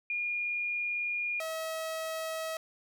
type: tone pair in turn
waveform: sine / sawtooth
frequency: 2426 / 642.6 Hz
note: D#7 / E5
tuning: -44 / -44 cents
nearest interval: octave + major seventh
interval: 2300 cents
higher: first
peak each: -30 / -30 dBFS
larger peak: neither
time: 0.1-1.4 / 1.4-2.57 s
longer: first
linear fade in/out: 2 ms
effects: none